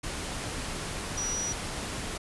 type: tone in noise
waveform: sine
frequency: 5830 Hz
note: F#8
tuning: 26 cents flat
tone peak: -30 dBFS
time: 1.17-1.53 s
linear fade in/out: 10 ms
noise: pink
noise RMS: -35 dBFS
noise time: 0.03-2.18 s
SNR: +2 dB
effects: resampled to 24000 Hz